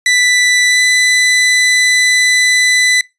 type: tone with pitch glide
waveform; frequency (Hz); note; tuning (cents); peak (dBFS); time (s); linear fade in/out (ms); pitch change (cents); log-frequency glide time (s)
sawtooth; 1981 to 1997.1; B6 to B6; +5 to +19; -5; 0.06-3.01; 2; +14; 0.68-0.81
effects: noise-tail reverb RT60 0.2 s tail -21 dB re dry + resampled to 22050 Hz